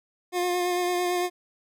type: tone with vibrato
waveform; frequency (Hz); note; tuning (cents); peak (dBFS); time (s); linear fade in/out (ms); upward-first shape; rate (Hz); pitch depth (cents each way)
25% pulse; 356.4; F4; +35; -20; 0.32-1.3; 50; sine; 8.9; 20
effects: none